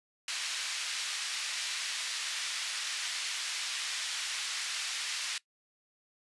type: band-pass noise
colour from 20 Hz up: white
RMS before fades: -36 dBFS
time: 0.28-5.38 s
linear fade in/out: 2 ms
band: 1800 to 5100 Hz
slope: 12 dB/octave
effects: noise-tail reverb RT60 0.1 s tail -20 dB re dry + resampled to 24000 Hz